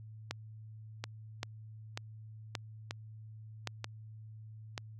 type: two click trains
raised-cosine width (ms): 0.2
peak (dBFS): -20 / -18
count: 5 / 4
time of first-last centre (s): 1.04-4.778 / 0.31-3.673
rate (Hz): 1.07 / 0.892
effects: added 109 Hz sine -47 dBFS peak until 4.99 s